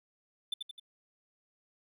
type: tone with echo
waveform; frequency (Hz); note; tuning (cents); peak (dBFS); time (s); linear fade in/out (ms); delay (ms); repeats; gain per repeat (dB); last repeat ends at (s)
triangle; 3527; A7; +3; -29; 0.52-0.54; 5; 86; 3; -5; 0.798
effects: none